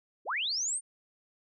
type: linear sweep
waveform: sine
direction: up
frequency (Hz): 273.7 to 9070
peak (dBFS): -29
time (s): 0.25-0.81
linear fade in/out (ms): 50
effects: none